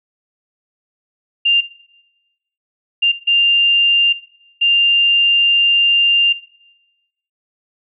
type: tone bursts at uneven times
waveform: sine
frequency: 2794 Hz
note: F7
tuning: in tune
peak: -10 dBFS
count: 4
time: 1.45-1.61 / 3.02-3.12 / 3.27-4.13 / 4.61-6.33 s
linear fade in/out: 10 ms
effects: noise-tail reverb RT60 1.0 s tail -18 dB re dry